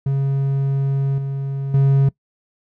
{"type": "tone with level steps", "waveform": "triangle", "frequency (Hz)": 137.3, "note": "C#3", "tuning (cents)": -16, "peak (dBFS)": [-14, -19, -9], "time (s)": [0.06, 2.09], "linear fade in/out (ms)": 5, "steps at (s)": [1.18, 1.74], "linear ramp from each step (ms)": 2, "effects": ["noise-tail reverb RT60 0.1 s tail -22 dB re dry"]}